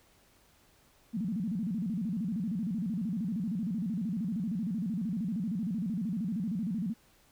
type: tone with vibrato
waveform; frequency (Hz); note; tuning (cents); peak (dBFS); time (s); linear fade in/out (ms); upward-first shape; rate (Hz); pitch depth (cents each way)
sine; 200.6; G3; +40; -30; 1.13-6.94; 20; square; 13; 220
effects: pink hiss -64 dBFS RMS until 7.31 s